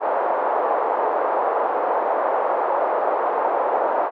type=band-pass noise; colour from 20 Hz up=white; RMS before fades=-21 dBFS; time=0-4.11 s; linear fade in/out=50 ms; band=470 to 940 Hz; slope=24 dB/octave; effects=none